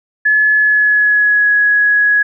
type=tone with pitch glide; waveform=sine; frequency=1711 to 1673.9 Hz; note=A6 to G#6; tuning=-49 to +13 cents; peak=-8 dBFS; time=0.25-2.23 s; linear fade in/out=10 ms; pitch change=-38 cents; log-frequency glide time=0.54-1.5 s; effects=none